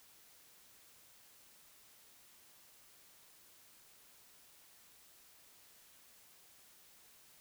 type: silence
effects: white hiss -63 dBFS RMS until 7.4 s